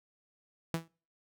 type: tone with exponential decay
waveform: sawtooth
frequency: 164.81 Hz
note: E3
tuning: in tune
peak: -23 dBFS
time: 0.74-0.88 s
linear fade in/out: 0 ms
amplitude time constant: 29 ms
effects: noise-tail reverb RT60 0.4 s tail -26 dB re dry